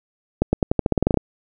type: accelerating click train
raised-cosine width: 2 ms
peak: -3 dBFS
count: 13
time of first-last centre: 0.42-1.173 s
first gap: 110 ms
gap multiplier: 0.89
effects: none